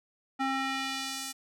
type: tone with band-pass filter sweep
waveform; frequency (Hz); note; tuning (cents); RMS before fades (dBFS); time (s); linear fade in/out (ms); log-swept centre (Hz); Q
square; 267.9; C4; +41; -33; 0.39-1.33; 20; 1100 to 8600; 0.84
effects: none